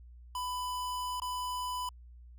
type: tone with dropouts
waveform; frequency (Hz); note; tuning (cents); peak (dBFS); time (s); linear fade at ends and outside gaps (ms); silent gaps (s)
square; 997; B5; +16; -34; 0.35-1.89; 2; 1.2-1.219
effects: added 60 Hz sine -49 dBFS peak until 2.38 s + MP3 96 kbps